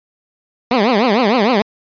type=tone with vibrato; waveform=15% pulse; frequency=227.6 Hz; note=A#3; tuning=41 cents flat; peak=-5 dBFS; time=0.71-1.62 s; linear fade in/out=2 ms; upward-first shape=triangle; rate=6.6 Hz; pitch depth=300 cents each way; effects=resampled to 11025 Hz